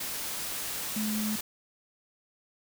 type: tone in noise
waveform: sine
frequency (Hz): 214.1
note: A3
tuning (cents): -47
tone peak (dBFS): -29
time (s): 0.96-1.36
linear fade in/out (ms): 5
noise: white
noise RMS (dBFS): -35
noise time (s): 0-1.41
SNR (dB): +3
effects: none